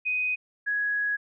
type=tone pair in turn; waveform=sine; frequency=2500 / 1668.5 Hz; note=D#7 / G#6; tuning=+8 / +8 cents; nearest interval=perfect fifth; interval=700 cents; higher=first; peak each=-24 dBFS; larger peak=neither; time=0.05-0.36 / 0.66-1.17 s; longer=second; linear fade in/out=20 ms; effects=none